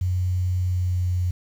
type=tone with pitch glide; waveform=sine; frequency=91 to 89.8 Hz; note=F#2 to F2; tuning=-28 to +49 cents; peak=-20 dBFS; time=0.01-1.31 s; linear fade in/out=5 ms; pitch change=-23 cents; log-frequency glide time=0.6-1.06 s; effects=8-bit